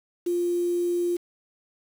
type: tone with quantisation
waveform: sine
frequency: 349.2 Hz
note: F4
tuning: in tune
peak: -22 dBFS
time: 0.26-1.17 s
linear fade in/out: 10 ms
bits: 7
effects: none